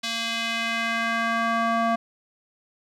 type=tone with band-pass filter sweep; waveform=square; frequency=229.3 Hz; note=A#3; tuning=28 cents flat; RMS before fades=-25 dBFS; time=0.03-1.96 s; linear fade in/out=10 ms; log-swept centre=3900 to 890 Hz; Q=1.5; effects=none